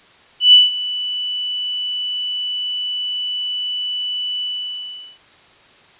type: tone with ADSR envelope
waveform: sine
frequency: 2974 Hz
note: F#7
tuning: 8 cents sharp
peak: -3 dBFS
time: 0.4-5.19 s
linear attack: 130 ms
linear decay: 170 ms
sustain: -17 dB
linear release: 770 ms
effects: white hiss -48 dBFS RMS until 5.99 s + resampled to 8000 Hz